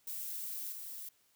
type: noise with level steps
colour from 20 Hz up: violet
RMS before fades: -41 / -45 dBFS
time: 0.07-1.09 s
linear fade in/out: 5 ms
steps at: 0.72 s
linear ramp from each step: 2 ms
effects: white hiss -71 dBFS RMS until 1.35 s